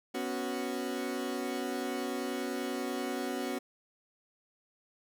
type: chord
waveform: 30% pulse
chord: B suspended second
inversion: none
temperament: equal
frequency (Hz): 246.9 / 277.2 / 370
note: B3 / C#4 / F#4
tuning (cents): 0 / 0 / 0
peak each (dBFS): -35 / -35 / -35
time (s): 0.14-3.59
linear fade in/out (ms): 10
effects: none